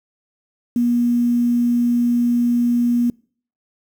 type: tone with quantisation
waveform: sine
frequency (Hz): 240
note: B3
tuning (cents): -49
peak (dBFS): -14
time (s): 0.76-3.1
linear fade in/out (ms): 2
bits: 7
effects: noise-tail reverb RT60 0.5 s tail -26 dB re dry